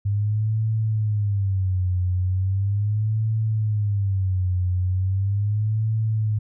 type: tone with vibrato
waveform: sine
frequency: 100 Hz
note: G2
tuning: 35 cents sharp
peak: -19 dBFS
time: 0.05-6.39 s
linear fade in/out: 10 ms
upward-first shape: sine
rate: 0.38 Hz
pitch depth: 170 cents each way
effects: none